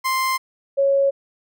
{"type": "tone pair in turn", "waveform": ["30% pulse", "sine"], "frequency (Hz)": [1046.5, 552.4], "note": ["C6", "C#5"], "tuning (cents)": [0, -6], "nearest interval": "major seventh", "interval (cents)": 1106, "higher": "first", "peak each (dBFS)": [-16, -14], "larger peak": "second", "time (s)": [[0.04, 0.38], [0.77, 1.11]], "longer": "neither", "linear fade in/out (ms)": 20, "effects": []}